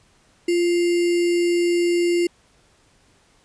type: tone with sample-and-hold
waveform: sine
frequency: 346.7 Hz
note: F4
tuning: 13 cents flat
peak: -16 dBFS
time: 0.48-2.27 s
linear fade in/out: 5 ms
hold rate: 2450 Hz
effects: pink hiss -58 dBFS RMS until 3.44 s + resampled to 22050 Hz